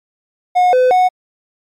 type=tone with pitch steps; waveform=triangle; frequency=724 / 507 / 735 Hz; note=F#5 / B4 / F#5; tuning=-38 / +45 / -12 cents; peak=-6 dBFS; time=0.55-1.09 s; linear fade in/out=20 ms; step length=180 ms; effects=MP3 96 kbps